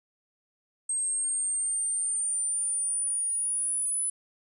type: exponential sweep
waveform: sine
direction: up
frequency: 8372 to 10020 Hz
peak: -26 dBFS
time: 0.89-4.1 s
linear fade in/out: 5 ms
effects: none